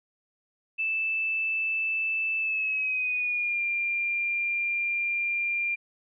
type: tone with pitch glide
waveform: sine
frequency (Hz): 2637 to 2390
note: E7 to D7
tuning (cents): 0 to +30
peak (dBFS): -25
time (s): 0.78-5.76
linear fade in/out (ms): 20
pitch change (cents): -170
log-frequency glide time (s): 2.39-3.62
effects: none